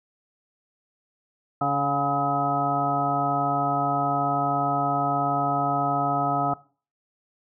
harmonic tone with a mistuned harmonic, 141.6 Hz, C#3, 37 cents sharp, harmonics 1 / 2 / 3 / 4 / 5 / 6 / 7 / 9, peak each -30 / -30 / -37 / -36 / -25 / -31 / -36 / -26 dBFS, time 1.61-6.54 s, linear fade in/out 5 ms, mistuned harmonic 6, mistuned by -47 cents, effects noise-tail reverb RT60 0.4 s tail -20 dB re dry

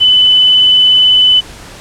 sine tone, 3006 Hz, F#7, 27 cents sharp, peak -4 dBFS, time 0-1.41 s, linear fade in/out 20 ms, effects pink hiss -32 dBFS RMS until 1.8 s + low-pass 9000 Hz 12 dB/octave

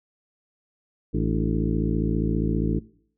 harmonic tone with a mistuned harmonic, 55 Hz, A1, in tune, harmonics 1 / 2 / 3 / 4 / 5 / 6 / 7 / 8, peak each -27 / -30 / -27 / -30 / -29 / -31 / -35 / -35 dBFS, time 1.13-2.8 s, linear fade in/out 20 ms, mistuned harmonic 5, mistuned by +95 cents, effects noise-tail reverb RT60 0.6 s tail -21 dB re dry

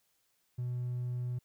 triangle tone, 123.47 Hz, B2, in tune, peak -30 dBFS, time 0.58-1.39 s, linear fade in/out 10 ms, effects tanh soft clip ceiling -28 dBFS + white hiss -75 dBFS RMS until 1.44 s

